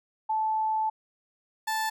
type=tone pair in turn; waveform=sine / 30% pulse; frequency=873 / 878.6 Hz; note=A5 / A5; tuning=-14 / -3 cents; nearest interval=unison; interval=11 cents; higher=second; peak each=-24 dBFS; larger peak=neither; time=0.29-0.9 / 1.67-1.9 s; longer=first; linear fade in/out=10 ms; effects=none